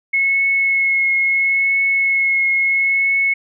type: tone with vibrato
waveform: sine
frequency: 2182 Hz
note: C#7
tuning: 28 cents flat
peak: -13 dBFS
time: 0.13-3.34 s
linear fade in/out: 10 ms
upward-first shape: triangle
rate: 0.74 Hz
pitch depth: 16 cents each way
effects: none